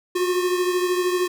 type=beating tone pair; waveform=square; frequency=359.2 / 372.2 Hz; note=F4 / F#4; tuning=+49 / +10 cents; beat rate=13 Hz; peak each=-21 / -28 dBFS; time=0.15-1.28 s; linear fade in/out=10 ms; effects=none